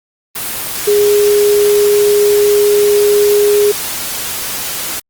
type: tone in noise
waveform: sine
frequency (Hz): 412.8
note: G#4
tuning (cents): -10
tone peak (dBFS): -7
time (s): 0.87-3.72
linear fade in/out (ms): 10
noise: white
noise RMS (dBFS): -20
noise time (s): 0.35-5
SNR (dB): +10
effects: Opus 24 kbps